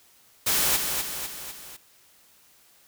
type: noise with echo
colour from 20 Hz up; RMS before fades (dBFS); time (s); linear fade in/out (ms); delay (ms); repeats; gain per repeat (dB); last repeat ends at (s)
white; -23; 0.46-0.77; 10; 250; 4; -5; 1.77
effects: white hiss -58 dBFS RMS until 2.87 s